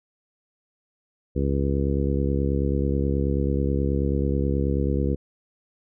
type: harmonic tone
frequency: 69.3 Hz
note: C#2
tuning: in tune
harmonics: 1 / 2 / 3 / 4 / 5 / 6 / 7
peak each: -24 / -27 / -29 / -30 / -31 / -32 / -32 dBFS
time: 1.35-5.16 s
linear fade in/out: 20 ms
effects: none